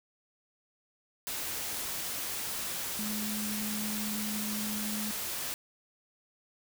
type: tone in noise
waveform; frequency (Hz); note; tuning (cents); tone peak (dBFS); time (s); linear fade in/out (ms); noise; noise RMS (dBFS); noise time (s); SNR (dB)
sine; 211.9; G#3; +35; -35; 2.99-5.11; 0; white; -36; 1.27-5.54; -2
effects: none